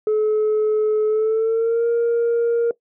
sine tone with pitch glide, 429.2 to 468 Hz, A4 to A#4, -43 to +7 cents, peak -13 dBFS, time 0.07-2.71 s, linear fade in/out 2 ms, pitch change +150 cents, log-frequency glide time 1.07-1.87 s, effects noise-tail reverb RT60 0.1 s tail -19 dB re dry + tanh soft clip ceiling -14 dBFS

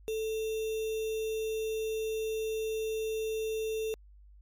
sine tone with sample-and-hold, 440 Hz, A4, in tune, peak -30 dBFS, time 0.08-3.94 s, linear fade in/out 0 ms, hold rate 3150 Hz, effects added 50 Hz sine -52 dBFS peak until 4.41 s + MP3 64 kbps

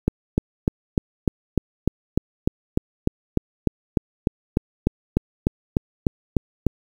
click train, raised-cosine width 3 ms, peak -4 dBFS, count 23, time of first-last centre 0.08-6.667 s, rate 3.34 Hz, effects 7-bit

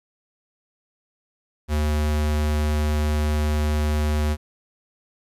square tone, 75.4 Hz, D2, 46 cents sharp, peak -20 dBFS, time 1.68-4.37 s, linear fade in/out 50 ms, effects resampled to 32000 Hz + 10-bit

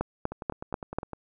two click trains, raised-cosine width 1 ms, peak -22 / -13 dBFS, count 9 / 5, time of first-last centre 0.32-1.133 / 0.01-0.986 s, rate 9.84 / 4.1 Hz, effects none

